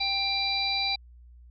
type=harmonic tone; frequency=790 Hz; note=G5; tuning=13 cents sharp; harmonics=1 / 3 / 5 / 6; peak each=-33 / -31 / -28 / -32 dBFS; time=0-0.96 s; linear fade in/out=10 ms; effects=added 60 Hz sine -48 dBFS peak until 1.5 s